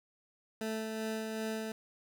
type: tone with tremolo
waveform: 20% pulse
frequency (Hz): 220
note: A3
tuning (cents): 0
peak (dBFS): -29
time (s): 0.61-1.72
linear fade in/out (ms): 2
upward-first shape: sine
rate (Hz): 2.6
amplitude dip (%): 30
effects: none